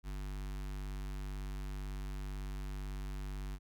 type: tone with notch filter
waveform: square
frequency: 49 Hz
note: G1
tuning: in tune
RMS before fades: -41 dBFS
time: 0.03-3.59 s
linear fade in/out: 50 ms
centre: 540 Hz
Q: 1.4
effects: none